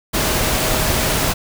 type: tone in noise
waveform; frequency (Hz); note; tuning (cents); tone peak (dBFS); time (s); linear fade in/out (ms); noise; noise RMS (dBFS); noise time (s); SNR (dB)
sine; 630; D#5; +21; -28; 0.13-1.34; 20; pink; -18; 0.13-1.34; -13
effects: none